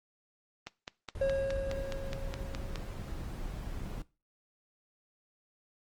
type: click train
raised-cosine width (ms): 0.2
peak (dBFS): -21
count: 11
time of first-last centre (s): 0.67-2.758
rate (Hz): 4.79
type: noise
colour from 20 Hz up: brown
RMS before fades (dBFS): -39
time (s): 1.15-4.02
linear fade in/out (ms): 2
type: tone with exponential decay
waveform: triangle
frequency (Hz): 544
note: C#5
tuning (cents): -33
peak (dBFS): -23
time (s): 1.21-3.47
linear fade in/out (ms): 5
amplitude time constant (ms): 490
effects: noise-tail reverb RT60 0.3 s tail -20 dB re dry + Opus 24 kbps